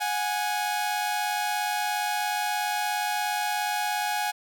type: tone pair together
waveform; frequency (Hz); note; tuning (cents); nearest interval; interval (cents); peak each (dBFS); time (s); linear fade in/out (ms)
sawtooth; 733.6 / 830.6; F#5 / G#5; -15 / 0; major second; 215; -27 / -23; 0-4.32; 20
effects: none